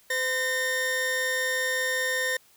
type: tone pair together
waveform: 40% pulse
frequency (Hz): 512.1 / 1825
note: C5 / A#6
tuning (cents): -37 / -37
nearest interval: octave + minor seventh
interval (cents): 2200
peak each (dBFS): -30 / -25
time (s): 0.1-2.37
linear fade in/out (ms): 5
effects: white hiss -59 dBFS RMS until 2.56 s